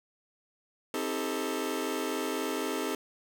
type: chord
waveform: sawtooth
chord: A half-diminished seventh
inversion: first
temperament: just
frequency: 264 / 316.8 / 396 / 440 Hz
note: C4 / Eb4 / G4 / A4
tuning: +16 / +31 / +18 / 0 cents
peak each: -32 dBFS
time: 0.94-2.95 s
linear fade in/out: 2 ms
effects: 8-bit